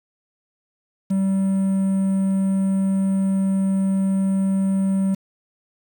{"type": "tone with quantisation", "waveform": "triangle", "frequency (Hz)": 192.9, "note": "G3", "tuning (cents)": -28, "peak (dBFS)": -15, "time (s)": [1.1, 5.15], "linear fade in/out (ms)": 10, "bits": 7, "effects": []}